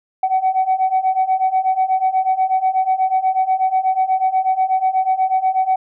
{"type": "beating tone pair", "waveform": "sine", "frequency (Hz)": [750, 758.2], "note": ["F#5", "F#5"], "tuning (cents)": [23, 42], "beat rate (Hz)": 8.2, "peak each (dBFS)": [-17, -15], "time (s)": [0.23, 5.76], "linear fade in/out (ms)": 5, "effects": ["tanh soft clip ceiling -9 dBFS"]}